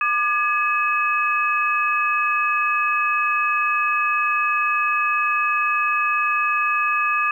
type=tone cluster; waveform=sine; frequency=1200 / 1681 / 2558 Hz; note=D6 / G#6 / D#7; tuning=+37 / +20 / +47 cents; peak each=-20 / -25 / -22 dBFS; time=0.01-7.31 s; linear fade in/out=2 ms; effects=9-bit